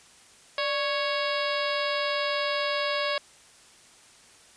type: harmonic tone with a mistuned harmonic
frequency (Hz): 554.4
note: C#5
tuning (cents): 0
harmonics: 1 / 2 / 3 / 4 / 5 / 6 / 7 / 8 / 9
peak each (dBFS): -29 / -32 / -34 / -35 / -36 / -37 / -37 / -38 / -39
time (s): 0.58-3.18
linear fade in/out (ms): 2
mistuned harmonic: 1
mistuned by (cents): +96
effects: white hiss -54 dBFS RMS until 4.56 s + resampled to 22050 Hz